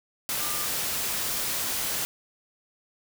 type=tone in noise; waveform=sine; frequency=1200 Hz; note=D6; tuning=37 cents sharp; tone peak=-38 dBFS; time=0.4-0.66 s; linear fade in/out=0 ms; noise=white; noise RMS=-29 dBFS; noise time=0.29-2.05 s; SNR=-12 dB; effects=none